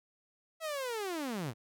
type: linear sweep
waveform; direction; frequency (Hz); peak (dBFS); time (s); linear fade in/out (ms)
sawtooth; down; 659.3 to 100.8; -31; 0.6-1.54; 50
effects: none